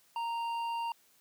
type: tone with hard clipping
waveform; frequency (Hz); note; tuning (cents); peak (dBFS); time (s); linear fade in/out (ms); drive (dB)
triangle; 929; A#5; -6; -34; 0.16-0.92; 2; 11
effects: white hiss -66 dBFS RMS until 1.2 s + high-pass 100 Hz 12 dB/octave